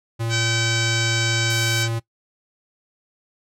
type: tone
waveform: square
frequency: 114.7 Hz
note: A#2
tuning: 28 cents flat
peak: -23 dBFS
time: 0.19-2 s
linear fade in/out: 20 ms
type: harmonic tone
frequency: 768 Hz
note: G5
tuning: 36 cents flat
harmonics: 2 / 3 / 4 / 5 / 6 / 7 / 8 / 9 / 10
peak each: -26 / -28 / -29 / -30 / -31 / -31 / -32 / -33 / -33 dBFS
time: 0.29-1.89 s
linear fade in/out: 50 ms
type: noise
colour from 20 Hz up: blue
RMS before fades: -32 dBFS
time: 1.5-1.83 s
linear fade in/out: 0 ms
effects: noise-tail reverb RT60 0.1 s tail -20 dB re dry + low-pass 12000 Hz 12 dB/octave